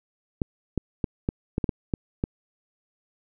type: clicks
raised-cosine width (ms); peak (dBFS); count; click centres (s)
3; -11; 9; 0.418 / 0.777 / 1.042 / 1.289 / 1.581 / 1.642 / 1.692 / 1.938 / 2.239
effects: none